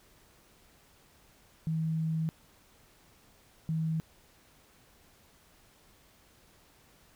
sine tone bursts at uneven times, 160.2 Hz, E3, 49 cents flat, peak -28 dBFS, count 2, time 1.67-2.29 / 3.69-4 s, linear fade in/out 0 ms, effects pink hiss -62 dBFS RMS until 7.15 s

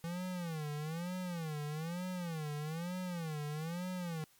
square tone with vibrato, 164.81 Hz, E3, in tune, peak -38 dBFS, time 0.04-4.24 s, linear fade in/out 0 ms, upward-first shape sine, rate 1.1 Hz, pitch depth 190 cents each way, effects white hiss -67 dBFS RMS until 4.39 s + MP3 96 kbps

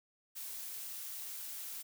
blue noise, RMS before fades -44 dBFS, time 0.35-1.83 s, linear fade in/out 20 ms, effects none

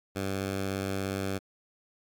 10% pulse tone, 97 Hz, G2, 18 cents flat, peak -22 dBFS, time 0.15-1.39 s, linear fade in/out 20 ms, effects Opus 48 kbps

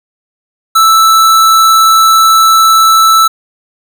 square tone, 1318.5 Hz, E6, in tune, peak -4 dBFS, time 0.75-3.28 s, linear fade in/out 10 ms, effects none

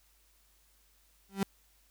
35% pulse tone with exponential growth, 195.6 Hz, G3, 4 cents flat, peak -23 dBFS, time 1.29-1.43 s, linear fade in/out 2 ms, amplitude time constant 29 ms, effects added 50 Hz sine -68 dBFS peak until 1.9 s + white hiss -68 dBFS RMS until 1.9 s

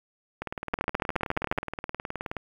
two click trains, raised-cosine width 0.5 ms, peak -9 / -17 dBFS, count 13 / 38, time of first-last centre 0.74-1.585 / 0.42-2.367 s, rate 14.2 / 19 Hz, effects 8-bit

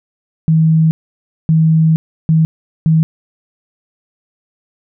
sine tone bursts at uneven times, 160 Hz, D#3, 49 cents sharp, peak -7 dBFS, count 4, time 0.48-0.91 / 1.49-1.96 / 2.29-2.45 / 2.86-3.03 s, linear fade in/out 0 ms, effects none

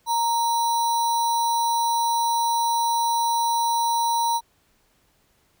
sine tone with sample-and-hold, 930 Hz, A#5, 4 cents flat, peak -19 dBFS, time 0.06-4.41 s, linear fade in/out 50 ms, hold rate 4900 Hz, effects pink hiss -64 dBFS RMS until 5.6 s

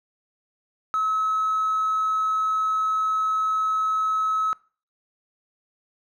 sine tone with hard clipping, 1289 Hz, E6, 39 cents flat, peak -21 dBFS, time 0.94-4.53 s, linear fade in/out 0 ms, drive 1 dB, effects noise-tail reverb RT60 0.4 s tail -22 dB re dry

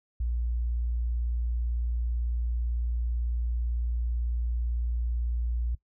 sine tone, 59 Hz, A#1, 22 cents sharp, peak -26 dBFS, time 0.2-5.75 s, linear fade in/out 5 ms, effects noise-tail reverb RT60 0.1 s tail -19 dB re dry

